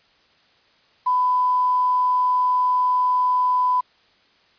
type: tone with quantisation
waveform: sine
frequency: 1000 Hz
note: B5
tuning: 21 cents sharp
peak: -16 dBFS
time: 1.06-3.81 s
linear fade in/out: 10 ms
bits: 7
effects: white hiss -58 dBFS RMS until 4.58 s + resampled to 11025 Hz